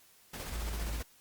pink noise with tremolo, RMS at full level -41 dBFS, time 0.33-1.03 s, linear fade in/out 10 ms, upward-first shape square, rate 15 Hz, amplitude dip 30%
sine tone, 55 Hz, A1, in tune, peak -34 dBFS, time 0.52-1.02 s, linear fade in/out 5 ms
effects white hiss -62 dBFS RMS until 1.2 s + Opus 48 kbps

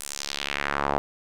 sawtooth tone with band-pass filter sweep, 71 Hz, C#2, 42 cents sharp, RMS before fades -29 dBFS, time 0-0.98 s, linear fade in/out 0 ms, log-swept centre 10000 to 750 Hz, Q 1.8, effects none

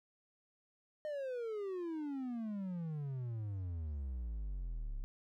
triangle exponential sweep, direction down, 616 to 32.7 Hz, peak -36 dBFS, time 1.05-5.04 s, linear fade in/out 0 ms, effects none

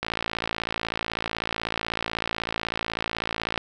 click train, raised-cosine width 0.3 ms, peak -10 dBFS, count 200, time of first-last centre 0.03-3.577 s, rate 56.1 Hz, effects none

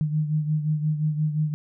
sine beating tone pair, 152.2 / 157.9 Hz, D#3 / D#3, -38 / +26 cents, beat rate 5.7 Hz, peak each -22 / -29 dBFS, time 0.01-1.54 s, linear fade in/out 0 ms, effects none

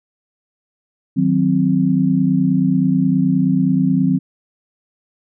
sine chord, C diminished, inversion first, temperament equal, 155.56 / 185 / 261.6 Hz, Eb3 / Gb3 / C4, 0 / 0 / 0 cents, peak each -19 / -16 / -16 dBFS, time 1.16-4.19 s, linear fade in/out 20 ms, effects none

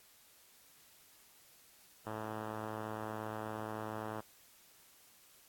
5% pulse tone with low-pass filter, 108.7 Hz, A2, 21 cents flat, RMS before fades -42 dBFS, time 2.06-4.21 s, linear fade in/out 10 ms, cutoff 1500 Hz, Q 0.84, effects white hiss -63 dBFS RMS until 5.48 s + AAC 64 kbps

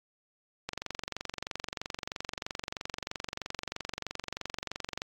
click train, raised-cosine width 0.2 ms, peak -17 dBFS, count 101, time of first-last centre 0.69-5.019 s, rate 23.1 Hz, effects AAC 48 kbps

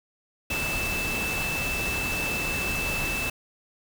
sine tone in noise, 2637 Hz, E7, in tune, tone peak -28 dBFS, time 0.5-3.3 s, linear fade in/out 5 ms, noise pink, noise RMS -31 dBFS, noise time 0.5-3.3 s, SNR 0 dB, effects none

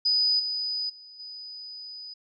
sine tone with level steps, 4978 Hz, D#8, in tune, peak -20 / -27 / -45 / -38 dBFS, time 0.05-2.14 s, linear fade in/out 10 ms, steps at 0.39 / 0.89 / 1.19 s, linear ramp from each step 10 ms, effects none

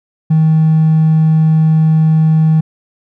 triangle tone with hard clipping, 158.3 Hz, D#3, 30 cents sharp, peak -7 dBFS, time 0.3-2.61 s, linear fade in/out 10 ms, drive 4 dB, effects none

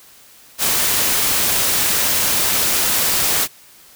white noise, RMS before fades -17 dBFS, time 0.58-3.48 s, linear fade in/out 50 ms, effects white hiss -46 dBFS RMS until 3.95 s

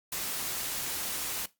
white noise, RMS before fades -34 dBFS, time 0.12-1.46 s, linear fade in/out 5 ms, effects noise-tail reverb RT60 0.2 s tail -18 dB re dry + Opus 48 kbps

